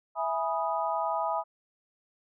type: chord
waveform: sine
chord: E major seventh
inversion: none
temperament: equal with one note detuned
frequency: 659.3 / 830.6 / 980.9 / 1244.5 Hz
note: E5 / G#5 / B5 / D#6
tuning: 0 / 0 / -12 / 0 cents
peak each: -32 / -32 / -32 / -34 dBFS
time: 0.15-1.44 s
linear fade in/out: 50 ms
effects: none